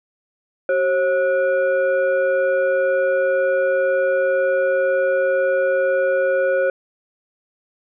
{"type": "tone with frequency modulation", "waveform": "sine", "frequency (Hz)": 540, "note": "C#5", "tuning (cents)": -45, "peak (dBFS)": -15, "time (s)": [0.69, 6.7], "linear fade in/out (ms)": 2, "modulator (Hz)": 922, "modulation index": 0.69, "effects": []}